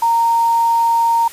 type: tone with quantisation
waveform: sine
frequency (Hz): 925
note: A#5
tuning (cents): -14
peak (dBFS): -11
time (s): 0.02-1.28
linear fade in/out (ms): 5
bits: 6
effects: white hiss -36 dBFS RMS until 1.32 s + resampled to 32000 Hz